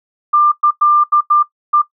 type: tone bursts at uneven times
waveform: sine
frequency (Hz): 1192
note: D6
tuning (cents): +25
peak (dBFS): -7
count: 6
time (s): 0.33-0.52 / 0.63-0.71 / 0.81-1.04 / 1.12-1.21 / 1.3-1.43 / 1.73-1.82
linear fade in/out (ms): 10
effects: noise-tail reverb RT60 0.1 s tail -19 dB re dry